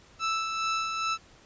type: tone with tremolo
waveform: sawtooth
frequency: 1318.5 Hz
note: E6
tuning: in tune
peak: -22 dBFS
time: 0.19-1.18 s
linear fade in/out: 50 ms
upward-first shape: sine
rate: 2.4 Hz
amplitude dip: 40%
effects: pink hiss -56 dBFS RMS until 1.45 s + resampled to 16000 Hz